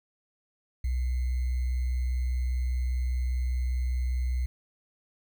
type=tone with sample-and-hold; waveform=sine; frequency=62.5 Hz; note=B1; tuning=21 cents sharp; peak=-25 dBFS; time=0.84-4.46 s; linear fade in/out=5 ms; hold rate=2100 Hz; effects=none